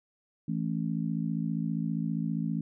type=chord; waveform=sine; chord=A major; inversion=second; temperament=just; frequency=165 / 220 / 275 Hz; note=E3 / A3 / C#4; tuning=+2 / 0 / -14 cents; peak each=-31 / -32 / -36 dBFS; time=0.48-2.61 s; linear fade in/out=5 ms; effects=none